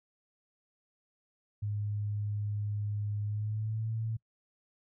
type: tone with pitch glide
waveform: sine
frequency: 103.83 to 111.93 Hz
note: G#2 to A2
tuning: 0 to +30 cents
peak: -31 dBFS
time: 1.62-4.17 s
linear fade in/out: 10 ms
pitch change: +130 cents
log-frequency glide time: 3.24-3.91 s
effects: noise-tail reverb RT60 0.1 s tail -25 dB re dry